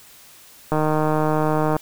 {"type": "click train", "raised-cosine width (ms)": 1, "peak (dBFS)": -7, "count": 162, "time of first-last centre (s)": [0.72, 1.765], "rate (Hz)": 154, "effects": ["white hiss -47 dBFS RMS until 1.81 s"]}